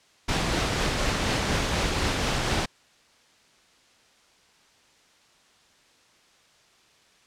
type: noise with tremolo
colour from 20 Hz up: pink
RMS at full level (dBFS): -24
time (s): 0.28-2.66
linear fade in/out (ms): 10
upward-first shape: triangle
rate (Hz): 4.1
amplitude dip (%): 25
effects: white hiss -59 dBFS RMS until 7.26 s + low-pass 6000 Hz 12 dB/octave